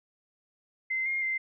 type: tone with pitch steps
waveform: sine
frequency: 2070 / 2129 / 2082 Hz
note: C7 / C7 / C7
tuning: -19 / +30 / -9 cents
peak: -27 dBFS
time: 0.9-1.38 s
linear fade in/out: 10 ms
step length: 160 ms
effects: none